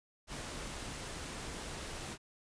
pink noise, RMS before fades -43 dBFS, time 0.27-2.18 s, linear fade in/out 50 ms, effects resampled to 22050 Hz

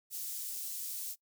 white high-pass noise, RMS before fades -40 dBFS, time 0.1-1.16 s, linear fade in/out 50 ms, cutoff 6000 Hz, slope 12 dB/octave, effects noise-tail reverb RT60 0.1 s tail -21 dB re dry

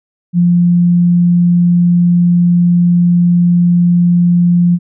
sine tone, 174.61 Hz, F3, in tune, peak -6 dBFS, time 0.33-4.79 s, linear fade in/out 50 ms, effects none

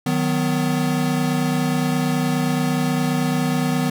square chord, B major, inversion first, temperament equal with one note detuned, 155.56 / 185 / 250 Hz, D#3 / F#3 / B3, 0 / 0 / +21 cents, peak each -23 / -26 / -22 dBFS, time 0.06-3.9 s, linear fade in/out 5 ms, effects none

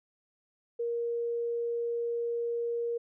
sine tone, 470 Hz, A#4, 14 cents sharp, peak -29 dBFS, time 0.79-2.98 s, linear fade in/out 10 ms, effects none

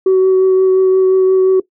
sine tone with vibrato, 376.6 Hz, F#4, 31 cents sharp, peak -5 dBFS, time 0.06-1.6 s, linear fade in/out 5 ms, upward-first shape triangle, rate 5.7 Hz, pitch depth 13 cents each way, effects noise-tail reverb RT60 0.1 s tail -18 dB re dry + tanh soft clip ceiling -5 dBFS

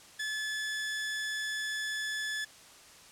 sawtooth tone, 1725 Hz, A6, 35 cents flat, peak -29 dBFS, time 0.19-2.45 s, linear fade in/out 10 ms, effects white hiss -54 dBFS RMS until 3.11 s + low-pass 9000 Hz 12 dB/octave

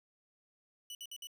sawtooth tone bursts, 2960 Hz, F#7, in tune, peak -40 dBFS, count 4, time 0.9-1.271 s, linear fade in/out 2 ms, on 50 ms, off 57 ms, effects none

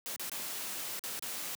white noise with dropouts, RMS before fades -39 dBFS, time 0.06-1.55 s, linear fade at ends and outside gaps 0 ms, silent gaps 0.161-0.196 / 0.296-0.317 / 0.993-1.038 / 1.193-1.224 s, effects high-pass 150 Hz 12 dB/octave

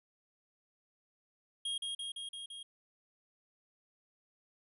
square tone with echo, 3256 Hz, G#7, 35 cents flat, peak -35 dBFS, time 1.65-1.78 s, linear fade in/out 5 ms, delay 170 ms, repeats 5, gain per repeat -2 dB, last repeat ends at 2.63 s, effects resampled to 32000 Hz

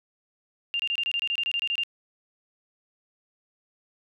sine tone bursts, 2794 Hz, F7, in tune, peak -24 dBFS, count 14, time 0.74-1.835 s, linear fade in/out 0 ms, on 55 ms, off 25 ms, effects none

